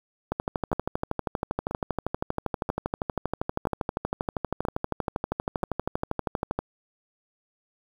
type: two click trains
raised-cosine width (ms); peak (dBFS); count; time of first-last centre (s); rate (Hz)
1; -12 / -14; 80 / 6; 0.32-6.59 / 0.73-5.632; 12.6 / 1.02
effects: 7-bit